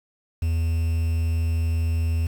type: tone with quantisation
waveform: triangle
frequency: 82.41 Hz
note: E2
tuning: in tune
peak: -18 dBFS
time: 0.42-2.27 s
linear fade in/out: 5 ms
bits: 7
effects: none